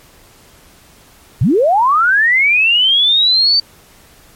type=linear sweep; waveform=sine; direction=up; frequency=90.4 to 4614 Hz; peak=-8 dBFS; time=1.41-3.6 s; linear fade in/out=5 ms; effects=pink hiss -45 dBFS RMS until 4.35 s + MP3 64 kbps